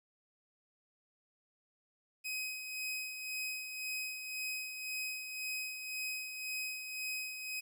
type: tone with tremolo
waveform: sawtooth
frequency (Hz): 2525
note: D#7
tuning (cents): +25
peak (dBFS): -33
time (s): 2.24-7.61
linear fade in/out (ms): 20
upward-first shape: sine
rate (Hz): 1.9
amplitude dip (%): 50
effects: 11-bit